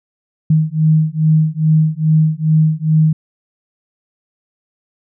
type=beating tone pair; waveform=sine; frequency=155.56 / 157.96 Hz; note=D#3 / D#3; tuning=0 / +26 cents; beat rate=2.4 Hz; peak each=-13 / -13 dBFS; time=0.5-3.13 s; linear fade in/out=5 ms; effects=none